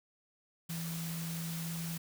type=tone in noise; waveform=sine; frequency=165.8 Hz; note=E3; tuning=10 cents sharp; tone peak=-37 dBFS; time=0.69-1.98 s; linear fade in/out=10 ms; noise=white; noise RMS=-44 dBFS; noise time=0.69-1.98 s; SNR=+4 dB; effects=none